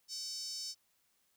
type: tone with high-pass filter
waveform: 5% pulse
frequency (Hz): 760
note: F#5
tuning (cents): +46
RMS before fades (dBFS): -42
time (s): 0.08-0.75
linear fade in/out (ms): 50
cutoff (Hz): 5100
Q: 6.7
effects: white hiss -75 dBFS RMS until 1.36 s